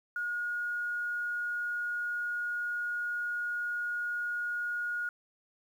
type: tone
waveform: sine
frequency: 1439 Hz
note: F#6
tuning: 49 cents flat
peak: -31 dBFS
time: 0.16-5.09 s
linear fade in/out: 2 ms
effects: 10-bit